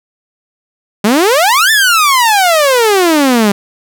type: exponential two-way sweep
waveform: sawtooth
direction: up then down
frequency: 196 to 1801 to 196 Hz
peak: -3 dBFS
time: 1.04-3.52 s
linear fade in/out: 5 ms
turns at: 1.71 s
effects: none